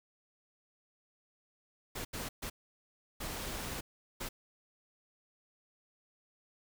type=noise bursts at uneven times; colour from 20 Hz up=pink; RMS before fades=-40 dBFS; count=5; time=1.95-2.05 / 2.13-2.29 / 2.42-2.5 / 3.2-3.81 / 4.2-4.29 s; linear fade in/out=10 ms; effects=none